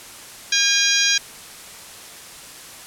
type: harmonic tone with a mistuned harmonic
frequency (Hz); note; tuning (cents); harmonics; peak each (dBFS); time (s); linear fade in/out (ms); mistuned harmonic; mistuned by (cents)
812; G#5; -39; 2 / 3 / 4 / 5 / 6 / 7 / 8; -23 / -23 / -23 / -23 / -23 / -23 / -23; 0.52-1.18; 5; 5; -45
effects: white hiss -39 dBFS RMS until 2.86 s + low-pass 11000 Hz 12 dB/octave